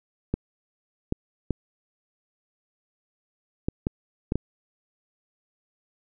clicks, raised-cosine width 3 ms, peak -11 dBFS, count 7, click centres 0.34 / 1.124 / 1.507 / 3.685 / 3.869 / 4.321 / 4.356 s, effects none

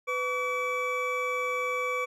triangle tone cluster, 500 / 1141 / 2301 Hz, B4 / C#6 / D7, +21 / +50 / -36 cents, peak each -30 dBFS, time 0.07-2.06 s, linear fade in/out 20 ms, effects none

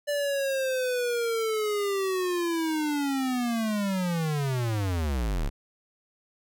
square linear sweep, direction down, 586 to 30.87 Hz, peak -26 dBFS, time 0.07-5.5 s, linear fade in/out 20 ms, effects none

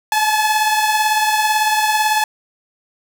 sawtooth beating tone pair, 856 / 874 Hz, A5 / A5, -48 / -12 cents, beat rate 18 Hz, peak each -11 / -17 dBFS, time 0.12-2.24 s, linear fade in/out 2 ms, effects none

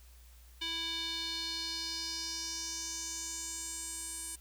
square tone with band-pass filter sweep, 329.6 Hz, E4, in tune, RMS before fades -39 dBFS, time 0.61-4.36 s, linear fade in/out 10 ms, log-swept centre 3400 to 9100 Hz, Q 4, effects added 60 Hz sine -54 dBFS peak until 4.4 s + white hiss -63 dBFS RMS until 4.4 s

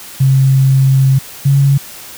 sine tone pair in turn, 134 / 138.75 Hz, C3 / C#3, +42 / +2 cents, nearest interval minor second, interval 60 cents, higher second, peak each -6 dBFS, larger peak neither, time 0.2-1.19 / 1.45-1.78 s, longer first, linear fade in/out 10 ms, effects white hiss -32 dBFS RMS until 2.17 s

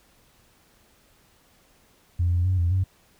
sine tone with pitch steps, 87.2 / 87.7 / 92.9 / 86.1 / 94 Hz, F2 / F2 / F#2 / F2 / F#2, -2 / +8 / +7 / -24 / +28 cents, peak -18 dBFS, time 2.19-2.84 s, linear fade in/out 10 ms, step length 130 ms, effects tanh soft clip ceiling -15 dBFS + pink hiss -60 dBFS RMS until 3.19 s

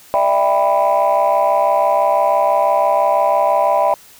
sine chord, E minor seventh, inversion third, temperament just, 593.3 / 659.3 / 791.1 / 988.9 Hz, D5 / E5 / G5 / B5, +18 / 0 / +16 / +2 cents, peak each -16 dBFS, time 0.14-3.94 s, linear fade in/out 0 ms, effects tanh soft clip ceiling -5 dBFS + white hiss -44 dBFS RMS until 4.19 s

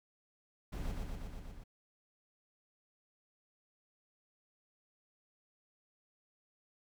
brown noise with echo, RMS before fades -39 dBFS, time 0.72-0.92 s, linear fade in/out 10 ms, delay 120 ms, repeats 6, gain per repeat -2 dB, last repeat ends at 1.64 s, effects none

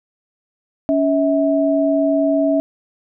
sine tone pair together, 281.9 / 647 Hz, C#4 / E5, +29 / -32 cents, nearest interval octave + major second, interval 1439 cents, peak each -16 dBFS, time 0.89-2.6 s, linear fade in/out 0 ms, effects none

